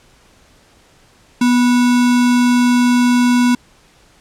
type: tone with sample-and-hold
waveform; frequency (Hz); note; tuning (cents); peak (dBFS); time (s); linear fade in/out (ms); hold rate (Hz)
sine; 244.6; B3; -16; -9; 1.41-3.55; 5; 1225
effects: pink hiss -50 dBFS RMS until 4.2 s + low-pass 9000 Hz 12 dB/octave

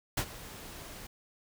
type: noise with ADSR envelope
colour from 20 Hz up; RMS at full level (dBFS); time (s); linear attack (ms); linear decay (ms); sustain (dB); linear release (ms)
pink; -29; 0.17-1.07; 7; 69; -17; 6
effects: none

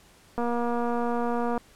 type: click train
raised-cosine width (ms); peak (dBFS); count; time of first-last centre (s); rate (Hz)
1; -16; 286; 0.38-1.577; 238
effects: pink hiss -56 dBFS RMS until 1.75 s + low-pass 12000 Hz 12 dB/octave

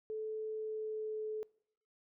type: tone with pitch glide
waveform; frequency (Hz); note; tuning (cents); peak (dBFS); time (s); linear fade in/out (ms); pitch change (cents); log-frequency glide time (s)
sine; 435.1 to 431.6; A4 to A4; -19 to -33; -37; 0.1-1.43; 0; -14; 0.53-1.27
effects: noise-tail reverb RT60 0.7 s tail -24 dB re dry

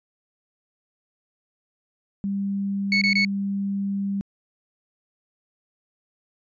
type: tone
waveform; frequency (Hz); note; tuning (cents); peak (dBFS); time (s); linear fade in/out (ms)
sine; 198.2; G3; +19; -23; 2.24-4.21; 0
type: tone bursts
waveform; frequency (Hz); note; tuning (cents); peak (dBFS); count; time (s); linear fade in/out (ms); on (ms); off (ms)
35% pulse; 2211; C#7; -5; -16; 3; 2.92-3.249; 2; 95; 22
effects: resampled to 16000 Hz

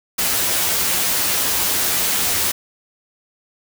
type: noise with comb filter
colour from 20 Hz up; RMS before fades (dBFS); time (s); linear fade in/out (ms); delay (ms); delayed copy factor
white; -19; 0.18-2.52; 10; 11; +0.55
effects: none

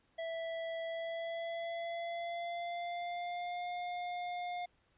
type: tone with pitch glide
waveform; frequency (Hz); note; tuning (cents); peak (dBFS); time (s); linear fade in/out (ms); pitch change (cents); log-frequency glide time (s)
square; 659.3 to 710.7; E5 to F5; 0 to +30; -38; 0.18-4.66; 10; +130; 0.83-3.68
effects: pink hiss -73 dBFS RMS until 4.97 s + resampled to 8000 Hz

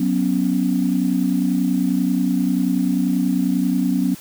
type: chord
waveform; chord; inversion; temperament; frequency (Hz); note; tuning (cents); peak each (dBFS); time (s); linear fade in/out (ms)
sine; F# suspended fourth; none; equal; 185 / 246.9 / 277.2; F#3 / B3 / C#4; 0 / 0 / 0; -20; 0-4.15; 5
effects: tanh soft clip ceiling -7 dBFS + white hiss -41 dBFS RMS until 4.2 s

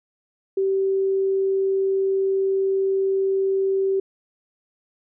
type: tone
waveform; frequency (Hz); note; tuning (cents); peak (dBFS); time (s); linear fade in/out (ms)
sine; 386.8; G4; -23; -18; 0.57-4; 5
effects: none

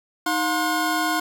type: tone cluster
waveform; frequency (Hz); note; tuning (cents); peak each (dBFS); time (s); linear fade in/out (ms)
square; 313.5 / 715 / 1056 / 1449; D#4 / F5 / C6 / F#6; +13 / +41 / +16 / -37; -27; 0.26-1.2; 5
effects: none

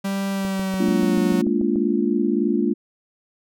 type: tone with pitch glide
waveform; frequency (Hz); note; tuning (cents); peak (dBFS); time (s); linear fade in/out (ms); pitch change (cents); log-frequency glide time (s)
45% pulse; 196 to 183.93; G3 to F#3; 0 to -10; -22; 0.04-1.42; 10; -110; 0.31-1.18
type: click train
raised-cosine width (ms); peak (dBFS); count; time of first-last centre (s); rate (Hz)
2; -20; 10; 0.45-1.758; 6.88
type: chord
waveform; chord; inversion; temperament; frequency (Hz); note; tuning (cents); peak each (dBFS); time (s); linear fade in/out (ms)
sine; Bb dominant seventh; third; just; 209.8 / 233.1 / 291.4 / 349.6; Ab3 / Bb3 / D4 / F4; +18 / 0 / -13 / +2; -23; 0.79-2.74; 20
effects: none

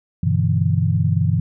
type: chord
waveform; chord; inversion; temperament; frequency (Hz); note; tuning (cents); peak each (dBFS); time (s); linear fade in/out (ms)
sine; E minor seventh; first; equal; 98 / 123.47 / 146.83 / 164.81; G2 / B2 / D3 / E3; 0 / 0 / 0 / 0; -19 / -21 / -22 / -20; 0.23-1.4; 5
effects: none

